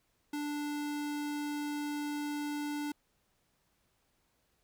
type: tone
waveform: square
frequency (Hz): 293.7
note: D4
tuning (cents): 0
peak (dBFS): -35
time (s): 0.33-2.92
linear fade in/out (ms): 5
effects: pink hiss -75 dBFS RMS until 4.63 s